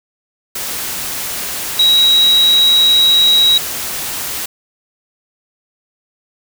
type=tone in noise; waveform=sine; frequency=3846 Hz; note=B7; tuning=47 cents flat; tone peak=-7 dBFS; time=1.79-3.58 s; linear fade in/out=5 ms; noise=white; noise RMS=-22 dBFS; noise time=0.55-4.46 s; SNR=+12 dB; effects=none